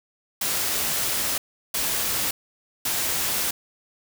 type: noise bursts at uneven times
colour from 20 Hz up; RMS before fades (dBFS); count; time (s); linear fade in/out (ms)
white; -25; 3; 0.41-1.38 / 1.74-2.31 / 2.85-3.51; 5
effects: none